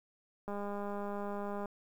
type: click train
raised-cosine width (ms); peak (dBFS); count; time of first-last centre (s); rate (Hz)
1; -27; 240; 0.48-1.657; 203
effects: 10-bit